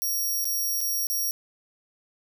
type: tone with dropouts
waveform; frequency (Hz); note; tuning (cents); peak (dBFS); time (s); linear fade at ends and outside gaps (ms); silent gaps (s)
5% pulse; 5650; F8; +19; -19; 0.02-1.31; 0; 0.444-0.454 / 0.806-0.813 / 1.069-1.1
effects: none